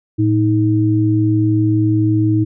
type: tone pair together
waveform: sine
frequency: 111.7 / 315.9 Hz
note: A2 / D#4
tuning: +27 / +26 cents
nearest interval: octave + tritone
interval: 1799 cents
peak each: -14 dBFS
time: 0.18-2.45 s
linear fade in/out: 20 ms
effects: none